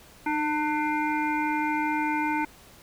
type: harmonic tone with a mistuned harmonic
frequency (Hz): 299.8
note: D4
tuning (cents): +36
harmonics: 1 / 3 / 5 / 7 / 8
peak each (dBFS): -28 / -27 / -34 / -34 / -37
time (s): 0.26-2.45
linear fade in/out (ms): 5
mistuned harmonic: 1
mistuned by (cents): +25
effects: pink hiss -52 dBFS RMS until 2.82 s